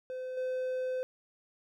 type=tone with level steps; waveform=triangle; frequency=512 Hz; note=C5; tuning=38 cents flat; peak=-34 / -29 dBFS; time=0.1-1.03 s; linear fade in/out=0 ms; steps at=0.37 s; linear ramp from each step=5 ms; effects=none